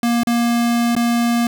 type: tone with dropouts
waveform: square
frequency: 236.2 Hz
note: A#3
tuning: 23 cents sharp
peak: -15 dBFS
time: 0.03-1.47 s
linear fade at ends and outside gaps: 2 ms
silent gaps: 0.234-0.271 / 0.952-0.964 s
effects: 9-bit